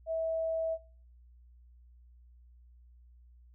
sine tone, 650 Hz, E5, 24 cents flat, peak -30 dBFS, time 0.06-0.78 s, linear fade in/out 50 ms, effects noise-tail reverb RT60 0.6 s tail -26 dB re dry + added 60 Hz sine -55 dBFS peak until 3.54 s

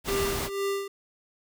pink noise, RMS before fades -31 dBFS, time 0.04-0.5 s, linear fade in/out 50 ms
square tone with tremolo, 396.2 Hz, G4, 18 cents sharp, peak -26 dBFS, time 0.08-0.88 s, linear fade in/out 5 ms, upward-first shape sine, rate 2.1 Hz, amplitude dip 75%
effects none

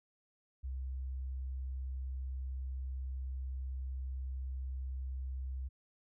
sine tone, 65.41 Hz, C2, in tune, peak -36 dBFS, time 0.63-5.69 s, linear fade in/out 20 ms, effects tanh soft clip ceiling -32 dBFS

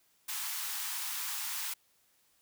white high-pass noise, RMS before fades -37 dBFS, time 0.28-1.74 s, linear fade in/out 10 ms, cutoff 800 Hz, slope 96 dB/octave, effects white hiss -70 dBFS RMS until 2.41 s

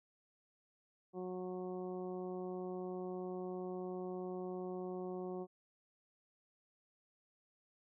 harmonic tone, 183 Hz, F#3, 19 cents flat, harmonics 1 / 2 / 3 / 4 / 5 / 6, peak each -46 / -42 / -51 / -51 / -59 / -58 dBFS, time 1.13-5.47 s, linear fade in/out 50 ms, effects none

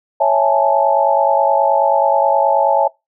sine chord, A major seventh, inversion first, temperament equal, 554.4 / 659.3 / 830.6 / 880 Hz, C#5 / E5 / G#5 / A5, 0 / 0 / 0 / 0 cents, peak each -16 dBFS, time 0.2-2.88 s, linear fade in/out 10 ms, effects noise-tail reverb RT60 0.2 s tail -23 dB re dry

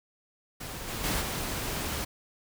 pink noise with level steps, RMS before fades -39 / -35 / -29 / -33 dBFS, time 0.6-2.05 s, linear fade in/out 10 ms, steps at 0.87 / 1.03 / 1.2 s, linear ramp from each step 20 ms, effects none

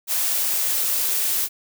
blue noise with high-pass filter sweep, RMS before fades -22 dBFS, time 0.07-1.49 s, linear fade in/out 50 ms, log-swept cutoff 630 to 310 Hz, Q 2.2, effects none

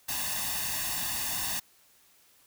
white noise with comb filter, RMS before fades -32 dBFS, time 0.08-1.6 s, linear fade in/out 10 ms, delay 1.1 ms, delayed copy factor +0.85, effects white hiss -62 dBFS RMS until 2.46 s

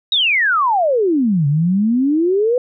sine exponential two-way sweep, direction down then up, 3874 to 138.59 to 509 Hz, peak -12 dBFS, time 0.12-2.58 s, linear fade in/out 2 ms, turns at 1.47 s, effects none

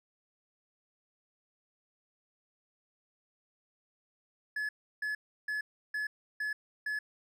triangle tone bursts, 1709 Hz, G#6, 49 cents sharp, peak -30 dBFS, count 6, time 4.56-6.99 s, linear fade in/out 5 ms, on 130 ms, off 330 ms, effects none

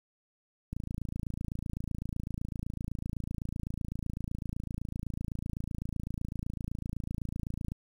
click train, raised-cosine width 5 ms, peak -23 dBFS, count 196, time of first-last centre 0.73-7.719 s, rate 27.9 Hz, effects 9-bit

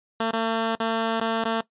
10% pulse tone with dropouts, 225.7 Hz, A3, 44 cents sharp, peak -14 dBFS, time 0.2-1.61 s, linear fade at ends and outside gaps 5 ms, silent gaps 0.312-0.332 / 0.754-0.8 / 1.202-1.21 / 1.441-1.452 s, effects noise-tail reverb RT60 0.1 s tail -18 dB re dry + resampled to 8000 Hz

